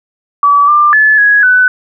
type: tone with pitch steps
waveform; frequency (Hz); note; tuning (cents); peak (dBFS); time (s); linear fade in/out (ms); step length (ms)
sine; 1147 / 1190 / 1727 / 1668 / 1499; D6 / D6 / A6 / G#6 / F#6; -41 / +22 / -33 / +7 / +22; -4; 0.43-1.68; 2; 250
effects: none